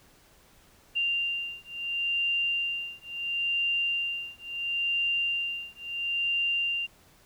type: beating tone pair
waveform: sine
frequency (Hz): 2785 / 2785.73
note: F7 / F7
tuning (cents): -5 / -5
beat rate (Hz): 0.73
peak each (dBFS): -30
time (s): 0.95-6.87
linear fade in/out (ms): 20
effects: pink hiss -59 dBFS RMS until 7.25 s